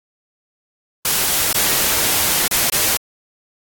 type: noise with dropouts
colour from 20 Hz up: white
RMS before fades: -17 dBFS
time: 1.05-2.97 s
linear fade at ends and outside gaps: 2 ms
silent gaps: 1.529-1.545 / 2.479-2.511 / 2.7-2.723 s
effects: AAC 64 kbps